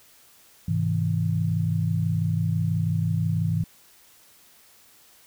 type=chord; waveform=sine; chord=Ab augmented; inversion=none; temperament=just; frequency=103.83 / 129.78 / 162.23 Hz; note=Ab2 / C3 / E3; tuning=0 / -14 / -27 cents; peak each=-25 / -30 / -24 dBFS; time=0.68-3.64 s; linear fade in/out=5 ms; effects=white hiss -55 dBFS RMS until 5.26 s